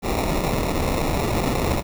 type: noise with sample-and-hold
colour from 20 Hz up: pink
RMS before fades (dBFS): -22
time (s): 0.02-1.83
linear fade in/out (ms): 50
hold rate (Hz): 1575
effects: none